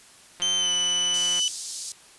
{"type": "click train", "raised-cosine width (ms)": 0.3, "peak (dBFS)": -22, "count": 177, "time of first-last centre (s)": [0.4, 1.394], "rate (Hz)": 177}
{"type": "tone with pitch glide", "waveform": "30% pulse", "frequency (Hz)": [3100, 2989], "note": ["G7", "F#7"], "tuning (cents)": [-20, 17], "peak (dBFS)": -19, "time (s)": [0.42, 1.48], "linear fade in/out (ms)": 0, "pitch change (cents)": -63, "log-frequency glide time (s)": [0.56, 0.72]}
{"type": "band-pass noise", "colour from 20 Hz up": "white", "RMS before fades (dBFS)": -35, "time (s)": [1.14, 1.92], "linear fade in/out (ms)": 0, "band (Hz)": [4400, 8800], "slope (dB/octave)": 24}
{"effects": ["white hiss -51 dBFS RMS until 2.18 s", "resampled to 24000 Hz"]}